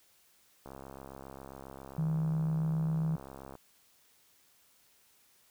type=click train; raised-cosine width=1 ms; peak=-32 dBFS; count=196; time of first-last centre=0.66-3.553 s; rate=67.4 Hz
type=tone with pitch glide; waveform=sine; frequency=158.7 to 159.99 Hz; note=D#3 to D#3; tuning=+35 to +49 cents; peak=-28 dBFS; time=1.98-3.16 s; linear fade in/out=5 ms; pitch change=+14 cents; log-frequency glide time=2.4-2.99 s
effects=white hiss -66 dBFS RMS until 5.5 s